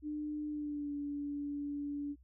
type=tone with pitch glide; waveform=sine; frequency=299.9 to 288 Hz; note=D4 to D4; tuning=+36 to -34 cents; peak=-36 dBFS; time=0.02-2.16 s; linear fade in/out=50 ms; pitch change=-70 cents; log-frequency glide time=0.49-0.93 s; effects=added 63 Hz sine -59 dBFS peak until 2.23 s